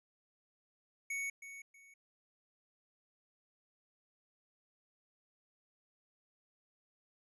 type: tone with echo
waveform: square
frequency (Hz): 2225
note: C#7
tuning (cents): +6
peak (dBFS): -37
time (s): 1.1-1.3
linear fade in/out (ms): 5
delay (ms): 320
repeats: 2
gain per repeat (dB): -11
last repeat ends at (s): 1.94
effects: resampled to 24000 Hz